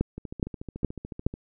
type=two click trains; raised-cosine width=3 ms; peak=-10 / -23 dBFS; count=4 / 17; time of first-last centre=0.01-1.265 / 0.18-1.339 s; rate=2.39 / 13.8 Hz; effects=none